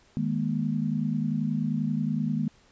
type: chord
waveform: sine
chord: D# suspended fourth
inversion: none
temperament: equal with one note detuned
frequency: 155.56 / 207.7 / 238.1 Hz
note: D#3 / G#3 / A#3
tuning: 0 / 0 / +37 cents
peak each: -29 dBFS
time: 0.17-2.48 s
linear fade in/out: 0 ms
effects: pink hiss -60 dBFS RMS until 2.71 s + resampled to 16000 Hz